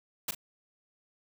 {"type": "noise with echo", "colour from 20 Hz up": "white", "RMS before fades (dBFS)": -32, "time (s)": [0.28, 0.31], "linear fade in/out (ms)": 5, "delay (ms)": 39, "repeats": 1, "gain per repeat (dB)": -10, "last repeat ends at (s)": 0.349, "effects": []}